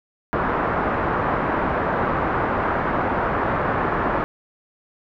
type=low-pass noise; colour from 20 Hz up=white; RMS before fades=-22 dBFS; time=0.33-4.24 s; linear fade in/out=0 ms; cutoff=1400 Hz; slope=24 dB/octave; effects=none